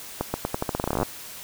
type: accelerating click train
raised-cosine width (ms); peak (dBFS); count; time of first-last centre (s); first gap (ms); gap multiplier
1; -10; 19; 0.21-1.03; 130; 0.85
effects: white hiss -40 dBFS RMS until 1.43 s